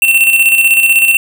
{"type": "tone with tremolo", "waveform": "square", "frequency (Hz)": 2700, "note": "E7", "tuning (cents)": 41, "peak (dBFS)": -5, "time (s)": [0.02, 1.17], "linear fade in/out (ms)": 2, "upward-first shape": "square", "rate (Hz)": 16, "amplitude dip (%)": 45, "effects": []}